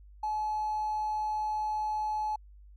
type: tone with hard clipping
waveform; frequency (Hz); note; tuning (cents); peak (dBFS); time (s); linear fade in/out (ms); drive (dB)
triangle; 855; A5; -50; -29; 0.23-2.36; 5; 3
effects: added 50 Hz sine -50 dBFS peak until 2.76 s